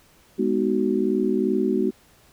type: chord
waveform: sine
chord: G# minor seventh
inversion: none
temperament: just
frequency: 207.7 / 249.2 / 311.5 / 373.8 Hz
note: G#3 / B3 / D#4 / F#4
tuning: 0 / +16 / +2 / +18 cents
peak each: -25 / -25 / -26 / -23 dBFS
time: 0.38-1.91 s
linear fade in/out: 20 ms
effects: pink hiss -56 dBFS RMS until 2.32 s